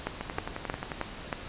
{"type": "two click trains", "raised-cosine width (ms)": 0.5, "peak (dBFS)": [-18, -14], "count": [9, 5], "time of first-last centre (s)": [[0.21, 0.918], [0.07, 1.328]], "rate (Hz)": [11.3, 3.18], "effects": ["pink hiss -42 dBFS RMS until 1.48 s", "resampled to 8000 Hz"]}